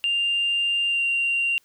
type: tone with pitch glide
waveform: sine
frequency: 2794 to 2768 Hz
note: F7 to F7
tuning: 0 to -16 cents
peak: -19 dBFS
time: 0.04-1.58 s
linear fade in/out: 0 ms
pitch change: -16 cents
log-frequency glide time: 0.87-1.02 s
effects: tanh soft clip ceiling -16 dBFS + white hiss -63 dBFS RMS until 1.64 s